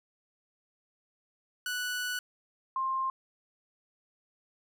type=tone pair in turn; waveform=sawtooth / sine; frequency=1480 / 1057 Hz; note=F#6 / C6; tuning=0 / +17 cents; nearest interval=tritone; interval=583 cents; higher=first; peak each=-28 dBFS; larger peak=neither; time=1.66-2.19 / 2.76-3.1 s; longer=first; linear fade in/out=2 ms; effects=none